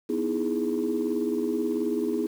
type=chord; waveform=sine; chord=E major seventh; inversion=second; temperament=equal; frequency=246.9 / 311.1 / 329.6 / 415.3 Hz; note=B3 / D#4 / E4 / G#4; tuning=0 / 0 / 0 / 0 cents; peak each=-29 / -30 / -29 / -28 dBFS; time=0.09-2.27 s; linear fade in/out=10 ms; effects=tanh soft clip ceiling -17 dBFS + 8-bit